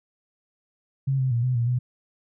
sine tone with pitch steps, 135.5 / 130.5 / 118 / 126.9 / 118.2 / 124.2 Hz, C#3 / C3 / A#2 / B2 / A#2 / B2, -39 / -4 / +22 / +47 / +24 / +10 cents, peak -20 dBFS, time 1.07-1.79 s, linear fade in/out 10 ms, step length 120 ms, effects none

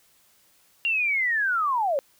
sine linear sweep, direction down, 2794 to 524 Hz, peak -21 dBFS, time 0.85-1.99 s, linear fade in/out 0 ms, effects white hiss -61 dBFS RMS until 2.19 s

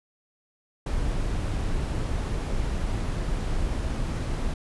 brown noise, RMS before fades -27 dBFS, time 0.86-4.54 s, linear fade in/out 5 ms, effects resampled to 24000 Hz

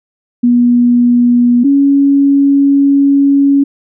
sine tone pair in turn, 242.1 / 279.2 Hz, B3 / C#4, -34 / +13 cents, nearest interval major second, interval 247 cents, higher second, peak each -5 / -5 dBFS, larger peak neither, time 0.43-1.64 / 1.64-3.64 s, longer second, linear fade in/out 10 ms, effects none

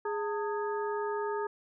harmonic tone with a mistuned harmonic, 415.3 Hz, G#4, in tune, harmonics 1 / 2 / 3 / 4, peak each -32 / -36 / -40 / -43 dBFS, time 0.05-1.47 s, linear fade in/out 5 ms, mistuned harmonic 2, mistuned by +140 cents, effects none

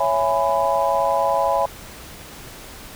sine chord, C# minor seventh, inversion none, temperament just, 554.4 / 665.2 / 831.5 / 997.9 Hz, C#5 / E5 / G#5 / B5, 0 / +16 / +2 / +18 cents, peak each -22 dBFS, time 0-1.66 s, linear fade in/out 5 ms, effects pink hiss -39 dBFS RMS until 2.95 s

